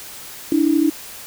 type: tone pair together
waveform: sine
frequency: 290.9 / 323.8 Hz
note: D4 / E4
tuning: -16 / -31 cents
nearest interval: major second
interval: 185 cents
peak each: -16 dBFS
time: 0.52-0.9 s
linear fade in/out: 2 ms
effects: white hiss -36 dBFS RMS until 1.26 s